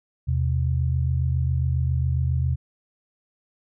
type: tone pair together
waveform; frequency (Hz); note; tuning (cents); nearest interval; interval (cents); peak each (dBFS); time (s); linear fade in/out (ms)
sine; 80.6 / 127.94; E2 / C3; -38 / -38; minor sixth; 800; -22 / -23; 0.27-2.56; 20
effects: none